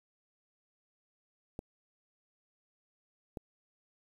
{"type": "clicks", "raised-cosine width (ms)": 2, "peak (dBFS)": -26, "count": 2, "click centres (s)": [1.591, 3.372], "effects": ["9-bit"]}